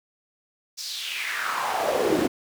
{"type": "noise with high-pass filter sweep", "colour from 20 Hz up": "brown", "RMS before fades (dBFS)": -26, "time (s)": [0.77, 2.28], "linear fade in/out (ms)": 20, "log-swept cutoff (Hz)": [5500, 270], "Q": 3.5, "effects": []}